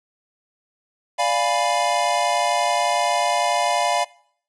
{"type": "chord", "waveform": "square", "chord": "D diminished seventh", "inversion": "none", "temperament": "equal", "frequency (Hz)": [587.3, 698.5, 830.6, 987.8], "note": ["D5", "F5", "Ab5", "Cb6"], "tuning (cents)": [0, 0, 0, 0], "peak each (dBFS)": [-26, -22, -26, -25], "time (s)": [1.18, 4.05], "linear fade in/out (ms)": 20, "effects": ["noise-tail reverb RT60 0.6 s tail -22 dB re dry", "resampled to 24000 Hz"]}